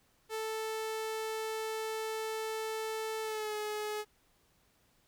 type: tone with pitch glide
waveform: sawtooth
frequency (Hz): 440 to 423.3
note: A4 to G#4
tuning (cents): 0 to +33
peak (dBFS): -31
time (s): 0.29-4.05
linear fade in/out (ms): 50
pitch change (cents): -67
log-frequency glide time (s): 3.22-3.55
effects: pink hiss -70 dBFS RMS until 5.07 s